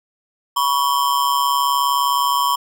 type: ring-modulated tone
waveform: square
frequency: 1046.5 Hz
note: C6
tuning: in tune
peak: -13 dBFS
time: 0.56-2.56 s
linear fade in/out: 10 ms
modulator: 69.7 Hz
effects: none